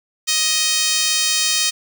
5% pulse tone with high-pass filter, 626 Hz, D#5, 10 cents sharp, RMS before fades -18 dBFS, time 0.27-1.71 s, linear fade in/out 20 ms, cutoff 2600 Hz, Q 0.63, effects none

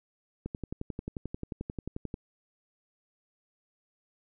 click train, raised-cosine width 3 ms, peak -22 dBFS, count 20, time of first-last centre 0.46-2.141 s, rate 11.3 Hz, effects none

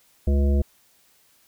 harmonic tone, 70.2 Hz, C#2, 22 cents sharp, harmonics 1 / 3 / 5 / 7 / 9, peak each -17 / -27 / -31 / -34 / -36 dBFS, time 0.27-0.62 s, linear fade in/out 5 ms, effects white hiss -60 dBFS RMS until 1.47 s

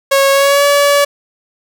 sawtooth tone with pitch glide, 549 to 571.3 Hz, C#5 to D5, -17 to -48 cents, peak -4 dBFS, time 0.11-1.05 s, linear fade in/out 10 ms, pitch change +69 cents, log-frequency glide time 0.31-0.65 s, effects none

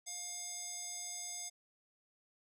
square tone with band-pass filter, 711 Hz, F5, 31 cents sharp, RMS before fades -44 dBFS, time 0.06-1.5 s, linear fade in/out 20 ms, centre 7100 Hz, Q 4.5, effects none

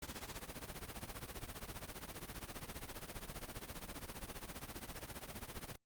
pink noise with tremolo, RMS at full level -44 dBFS, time 0.02-5.76 s, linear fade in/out 5 ms, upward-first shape triangle, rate 15 Hz, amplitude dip 90%, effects Opus 48 kbps

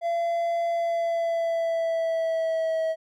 triangle tone with pitch glide, 680 to 644.1 Hz, F5 to E5, -46 to -40 cents, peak -21 dBFS, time 0.01-2.96 s, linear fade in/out 50 ms, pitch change -94 cents, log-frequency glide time 0.69-2.83 s, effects none

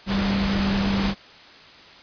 sine tone in noise, 197.2 Hz, G3, 11 cents sharp, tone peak -21 dBFS, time 0.06-1.15 s, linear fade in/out 50 ms, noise pink, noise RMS -26 dBFS, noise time 0.06-1.15 s, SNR +2 dB, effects white hiss -46 dBFS RMS until 2.02 s + resampled to 11025 Hz

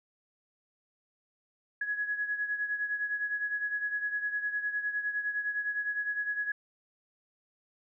sine beating tone pair, 1675 / 1684.8 Hz, G#6 / G#6, +14 / +24 cents, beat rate 9.8 Hz, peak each -31 / -37 dBFS, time 1.81-6.52 s, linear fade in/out 5 ms, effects none

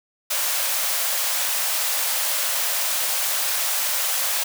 white high-pass noise, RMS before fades -23 dBFS, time 0.3-4.44 s, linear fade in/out 10 ms, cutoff 500 Hz, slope 96 dB/octave, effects none

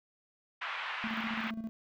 pink band-pass noise, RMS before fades -38 dBFS, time 0.61-1.51 s, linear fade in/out 10 ms, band 960 to 2900 Hz, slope 24 dB/octave
triangle tone with tremolo, 223.2 Hz, A3, 25 cents sharp, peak -32 dBFS, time 1.04-1.69 s, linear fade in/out 0 ms, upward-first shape square, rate 15 Hz, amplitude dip 60%
effects none

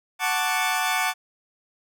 20% pulse chord, D major seventh, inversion first, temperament equal, 740 / 880 / 1108.7 / 1174.7 Hz, F#5 / A5 / C#6 / D6, 0 / 0 / 0 / 0 cents, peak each -21 / -22 / -26 / -24 dBFS, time 0.19-1.14 s, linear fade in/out 50 ms, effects none

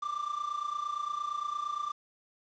triangle tone with amplitude modulation, 1182 Hz, D6, 11 cents sharp, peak -27 dBFS, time 0.02-1.92 s, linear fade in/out 10 ms, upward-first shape sine, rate 28.7 Hz, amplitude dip 75%, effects resampled to 16000 Hz + 9-bit

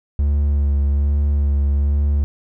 triangle tone with vibrato, 71.4 Hz, D2, 48 cents flat, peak -12 dBFS, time 0.19-2.24 s, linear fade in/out 0 ms, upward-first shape sine, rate 1.2 Hz, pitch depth 22 cents each way, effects none

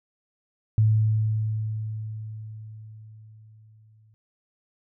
sine tone with exponential decay, 108.8 Hz, A2, 19 cents flat, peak -15 dBFS, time 0.78-4.14 s, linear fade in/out 0 ms, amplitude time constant 730 ms, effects none

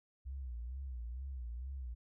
sine tone with vibrato, 62.8 Hz, B1, 30 cents sharp, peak -40 dBFS, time 0.25-1.95 s, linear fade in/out 20 ms, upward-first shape sine, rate 2.2 Hz, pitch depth 140 cents each way, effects none

